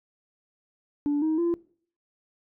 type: tone with pitch steps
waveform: sine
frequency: 290.5 / 315 / 341.5 Hz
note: D4 / D#4 / F4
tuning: -19 / +21 / -39 cents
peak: -20 dBFS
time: 1.06-1.54 s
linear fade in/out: 0 ms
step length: 160 ms
effects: noise-tail reverb RT60 0.5 s tail -22 dB re dry + tanh soft clip ceiling -20 dBFS